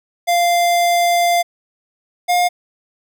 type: tone pair in turn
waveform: square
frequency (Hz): 695 / 710.4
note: F5 / F5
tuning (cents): -9 / +29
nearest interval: unison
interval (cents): 38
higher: second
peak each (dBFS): -13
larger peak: neither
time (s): 0.27-1.43 / 2.28-2.49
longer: first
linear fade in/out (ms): 20
effects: none